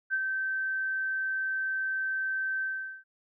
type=tone with ADSR envelope; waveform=sine; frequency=1549 Hz; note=G6; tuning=21 cents flat; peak=-24 dBFS; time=0.1-3.04 s; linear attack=37 ms; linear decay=46 ms; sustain=-4 dB; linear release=420 ms; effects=none